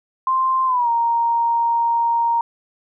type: tone with pitch glide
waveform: sine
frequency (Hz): 1046.5 to 932.3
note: C6 to A#5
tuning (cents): 0 to 0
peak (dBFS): -15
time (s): 0.27-2.41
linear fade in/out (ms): 2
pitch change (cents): -200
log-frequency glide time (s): 0.66-0.89
effects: none